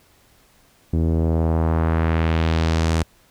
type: tone with low-pass filter sweep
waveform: sawtooth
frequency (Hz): 81.2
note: E2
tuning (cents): -26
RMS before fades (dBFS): -19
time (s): 0.93-3.03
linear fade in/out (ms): 5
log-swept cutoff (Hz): 310 to 8800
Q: 1.2
effects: pink hiss -56 dBFS RMS until 3.3 s